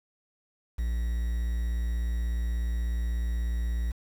triangle tone with quantisation, 58.27 Hz, A#1, in tune, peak -24 dBFS, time 0.78-3.92 s, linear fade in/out 10 ms, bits 8, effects none

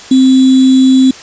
sine tone with sample-and-hold, 261.6 Hz, C4, in tune, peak -3 dBFS, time 0.11-1.11 s, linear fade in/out 5 ms, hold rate 3675 Hz, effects white hiss -31 dBFS RMS until 1.22 s + resampled to 16000 Hz

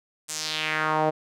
sawtooth tone with band-pass filter sweep, 155.56 Hz, D#3, in tune, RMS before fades -26 dBFS, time 0.28-1.11 s, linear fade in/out 20 ms, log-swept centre 8300 to 600 Hz, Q 2.4, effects none

